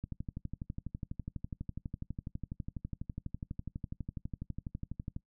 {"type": "click train", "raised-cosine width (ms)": 5, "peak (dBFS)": -26, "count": 63, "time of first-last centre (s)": [0.04, 5.164], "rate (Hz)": 12.1, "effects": ["noise-tail reverb RT60 0.1 s tail -20 dB re dry"]}